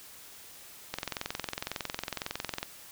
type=click train; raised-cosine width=0.2 ms; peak=-15 dBFS; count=38; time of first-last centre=0.94-2.629 s; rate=21.9 Hz; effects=white hiss -50 dBFS RMS until 2.91 s